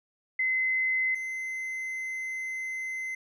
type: tone pair in turn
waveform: sine / triangle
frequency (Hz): 2049 / 2058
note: C7 / C7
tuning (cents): -37 / -29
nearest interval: unison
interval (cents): 8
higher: second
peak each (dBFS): -24 / -30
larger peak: first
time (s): 0.39-1.15 / 1.15-3.15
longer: second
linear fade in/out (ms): 5
effects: none